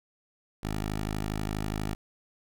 10% pulse tone, 52.3 Hz, G#1, 13 cents sharp, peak -22 dBFS, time 0.63-1.95 s, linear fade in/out 5 ms, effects none

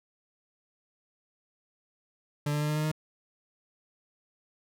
40% pulse tone with pitch steps, 146.83 / 148.36 / 149.92 / 151.48 / 153.07 / 154.67 Hz, D3 / D3 / D3 / D#3 / D#3 / D#3, 0 / +18 / +36 / -46 / -28 / -10 cents, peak -26 dBFS, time 2.46-2.916 s, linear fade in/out 5 ms, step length 76 ms, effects none

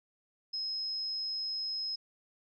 sine tone, 5130 Hz, E8, 48 cents flat, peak -33 dBFS, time 0.53-1.96 s, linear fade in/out 10 ms, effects none

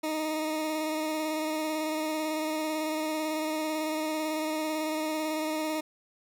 20% pulse tone with vibrato, 311.1 Hz, D#4, in tune, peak -24 dBFS, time 0.03-5.81 s, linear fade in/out 10 ms, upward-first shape square, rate 18 Hz, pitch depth 17 cents each way, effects none

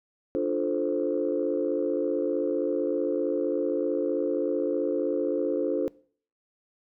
sine chord, D minor seventh, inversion none, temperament equal, 293.7 / 349.2 / 440 / 523.3 Hz, D4 / F4 / A4 / C5, 0 / 0 / 0 / 0 cents, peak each -29 dBFS, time 0.35-5.88 s, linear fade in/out 0 ms, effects noise-tail reverb RT60 0.5 s tail -22 dB re dry + tanh soft clip ceiling -15 dBFS

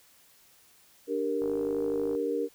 sine chord, G minor, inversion second, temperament equal, 293.7 / 392 / 466.2 Hz, D4 / G4 / Bb4, 0 / 0 / 0 cents, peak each -33 / -33 / -29 dBFS, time 1.07-2.49 s, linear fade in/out 50 ms
click train, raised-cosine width 1 ms, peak -30 dBFS, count 39, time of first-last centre 1.42-2.151 s, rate 52 Hz
effects white hiss -60 dBFS RMS until 2.54 s

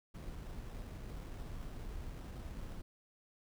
brown noise with sample-and-hold, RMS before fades -45 dBFS, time 0.14-2.82 s, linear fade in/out 10 ms, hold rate 4410 Hz, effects none

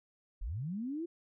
sine linear sweep, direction up, 30.87 to 349.2 Hz, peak -35 dBFS, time 0.41-1.06 s, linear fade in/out 10 ms, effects none

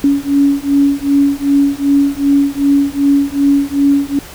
sine beating tone pair, 280 / 282.6 Hz, C#4 / C#4, +18 / +34 cents, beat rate 2.6 Hz, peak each -12 dBFS, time 0.04-4.19 s, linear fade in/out 2 ms, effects pink hiss -33 dBFS RMS until 4.34 s

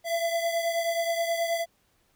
square beating tone pair, 671 / 680.4 Hz, E5 / F5, +31 / -45 cents, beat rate 9.4 Hz, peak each -27 / -33 dBFS, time 0.04-1.66 s, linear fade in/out 50 ms, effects pink hiss -68 dBFS RMS until 2.15 s

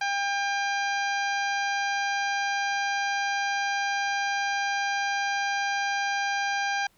harmonic tone with a mistuned harmonic, 800 Hz, G5, 35 cents sharp, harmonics 1 / 2 / 3 / 4 / 5 / 6 / 7 / 8, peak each -28 / -29 / -34 / -40 / -42 / -40 / -42 / -49 dBFS, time 0.01-6.87 s, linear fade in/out 5 ms, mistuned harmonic 7, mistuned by +63 cents, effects pink hiss -64 dBFS RMS until 6.97 s

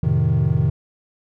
triangle chord, F dominant seventh, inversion none, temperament equal, 87.31 / 110 / 130.81 / 155.56 Hz, F2 / A2 / C3 / Eb3, 0 / 0 / 0 / 0 cents, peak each -21 / -19 / -17 / -17 dBFS, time 0.03-0.7 s, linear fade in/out 5 ms, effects tanh soft clip ceiling -7 dBFS

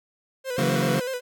45% pulse tone with vibrato, 511 Hz, C5, 41 cents flat, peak -27 dBFS, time 0.44-1.21 s, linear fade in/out 50 ms, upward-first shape square, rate 7.9 Hz, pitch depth 56 cents each way
sawtooth chord, F# dominant seventh, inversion second, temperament just, 138.75 / 166.5 / 185 / 231.2 Hz, C#3 / E3 / F#3 / A#3, +2 / +18 / 0 / -14 cents, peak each -22 / -24 / -23 / -24 dBFS, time 0.58-1 s, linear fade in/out 5 ms
effects none

